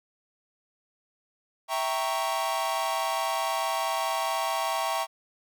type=chord; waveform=45% pulse; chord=E diminished seventh; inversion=none; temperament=equal; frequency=659.3 / 784 / 932.3 / 1108.7 Hz; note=E5 / G5 / Bb5 / Db6; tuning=0 / 0 / 0 / 0 cents; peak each=-32 dBFS; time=1.68-5.07 s; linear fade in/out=50 ms; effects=none